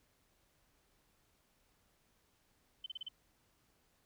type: tone bursts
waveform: sine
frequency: 3064 Hz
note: G7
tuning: 40 cents flat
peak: -40 dBFS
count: 5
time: 2.84-3.086 s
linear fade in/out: 5 ms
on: 22 ms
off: 34 ms
effects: pink hiss -74 dBFS RMS until 4.05 s